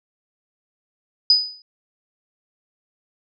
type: tone with exponential decay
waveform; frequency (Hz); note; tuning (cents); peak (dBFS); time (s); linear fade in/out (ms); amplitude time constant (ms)
sine; 4978; D#8; 0; -8; 1.3-1.62; 2; 68
effects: none